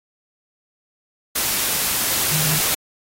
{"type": "tone in noise", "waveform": "sine", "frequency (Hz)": 154.4, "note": "D#3", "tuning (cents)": -13, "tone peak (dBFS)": -24, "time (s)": [2.31, 2.59], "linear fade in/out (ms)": 10, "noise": "white", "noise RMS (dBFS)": -20, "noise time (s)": [1.35, 2.75], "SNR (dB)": -7, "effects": ["AAC 48 kbps"]}